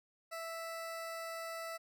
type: tone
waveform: 20% pulse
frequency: 659.3 Hz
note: E5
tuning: in tune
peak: -36 dBFS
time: 0.31-1.78 s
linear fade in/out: 20 ms
effects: none